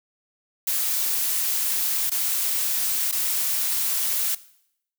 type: noise with dropouts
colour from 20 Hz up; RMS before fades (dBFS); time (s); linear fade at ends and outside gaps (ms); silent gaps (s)
blue; -24; 0.67-4.35; 5; 2.098-2.115 / 3.115-3.124
effects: noise-tail reverb RT60 0.7 s tail -18 dB re dry